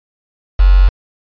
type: tone with quantisation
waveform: sine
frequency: 46.25 Hz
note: F#1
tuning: in tune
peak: -4 dBFS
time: 0.59-0.89 s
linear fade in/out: 10 ms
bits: 4
effects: resampled to 11025 Hz